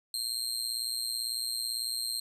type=tone with amplitude modulation; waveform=25% pulse; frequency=4186 Hz; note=C8; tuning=in tune; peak=-23 dBFS; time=0.14-2.2 s; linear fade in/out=2 ms; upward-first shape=sine; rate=118 Hz; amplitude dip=85%; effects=none